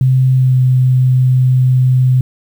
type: tone with pitch glide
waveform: sine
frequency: 130 to 128.14 Hz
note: C3 to C3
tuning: -11 to -36 cents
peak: -7 dBFS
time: 0.01-2.21 s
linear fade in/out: 2 ms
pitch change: -25 cents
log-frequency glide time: 0.35-0.56 s
effects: 7-bit